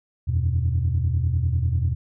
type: chord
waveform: sine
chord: E suspended second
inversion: none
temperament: equal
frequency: 82.41 / 92.5 / 123.47 Hz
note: E2 / F#2 / B2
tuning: 0 / 0 / 0 cents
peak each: -21 / -24 / -23 dBFS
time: 0.27-1.95 s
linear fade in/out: 20 ms
effects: tanh soft clip ceiling -13 dBFS